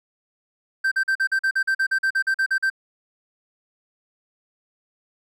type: tone bursts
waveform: triangle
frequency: 1562 Hz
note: G6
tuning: 7 cents flat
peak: -16 dBFS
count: 16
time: 0.84-2.701 s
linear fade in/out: 10 ms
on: 76 ms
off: 43 ms
effects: none